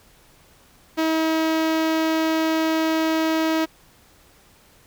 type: tone with notch filter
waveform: sawtooth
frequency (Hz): 320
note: D#4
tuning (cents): +49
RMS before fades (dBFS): -21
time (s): 0.97-3.66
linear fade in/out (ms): 20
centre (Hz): 9200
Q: 0.75
effects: pink hiss -54 dBFS RMS until 4.86 s